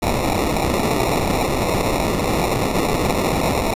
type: noise with sample-and-hold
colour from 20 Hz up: white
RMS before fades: -19 dBFS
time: 0.02-3.74 s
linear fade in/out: 5 ms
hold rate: 1575 Hz
effects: resampled to 32000 Hz